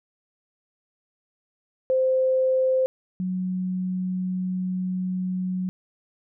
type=tone pair in turn; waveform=sine; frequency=520 / 184.18 Hz; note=C5 / F#3; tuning=-11 / -8 cents; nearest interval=octave + tritone; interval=1797 cents; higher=first; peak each=-18 / -24 dBFS; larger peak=first; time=1.9-2.86 / 3.2-5.69 s; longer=second; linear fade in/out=0 ms; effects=none